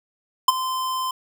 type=tone with ADSR envelope; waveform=square; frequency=1034 Hz; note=C6; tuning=21 cents flat; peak=-9 dBFS; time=0.48-1.11 s; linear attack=5 ms; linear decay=23 ms; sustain=-15 dB; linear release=3 ms; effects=none